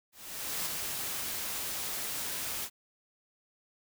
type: noise with ADSR envelope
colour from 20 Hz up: white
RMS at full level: -33 dBFS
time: 0.12-2.7 s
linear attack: 540 ms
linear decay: 12 ms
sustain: -3 dB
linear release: 65 ms
effects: none